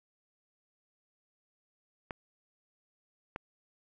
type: clicks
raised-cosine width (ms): 0.5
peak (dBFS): -22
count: 2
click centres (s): 2.108 / 3.361
effects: none